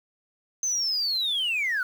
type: linear sweep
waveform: sine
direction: down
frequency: 6272 to 1417 Hz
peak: -22 dBFS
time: 0.63-1.83 s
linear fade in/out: 2 ms
effects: tanh soft clip ceiling -21 dBFS + 8-bit